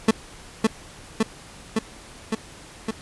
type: tone with echo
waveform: 30% pulse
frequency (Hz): 221.2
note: A3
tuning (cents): +9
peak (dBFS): -10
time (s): 0.08-0.11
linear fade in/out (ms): 5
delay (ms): 560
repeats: 5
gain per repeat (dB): -2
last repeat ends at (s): 2.91
effects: pink hiss -44 dBFS RMS until 3.01 s + resampled to 24000 Hz